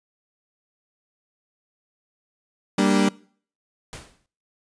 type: chord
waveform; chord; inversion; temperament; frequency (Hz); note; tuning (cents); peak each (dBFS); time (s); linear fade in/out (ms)
35% pulse; G minor; none; equal; 196 / 233.1 / 293.7; G3 / Bb3 / D4; 0 / 0 / 0; -18 / -21 / -20; 2.78-3.09; 5
type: noise with exponential decay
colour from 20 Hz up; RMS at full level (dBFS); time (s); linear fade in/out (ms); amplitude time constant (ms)
pink; -34; 3.93-4.26; 0; 70
effects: noise-tail reverb RT60 0.5 s tail -23 dB re dry + resampled to 22050 Hz